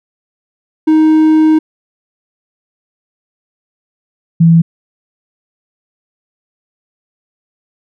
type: tone pair in turn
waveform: triangle / sine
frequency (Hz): 313.1 / 165.86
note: D#4 / E3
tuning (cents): +11 / +11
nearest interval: major seventh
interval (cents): 1100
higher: first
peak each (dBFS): -3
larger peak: neither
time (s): 0.87-1.59 / 4.4-4.62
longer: first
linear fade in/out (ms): 10
effects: none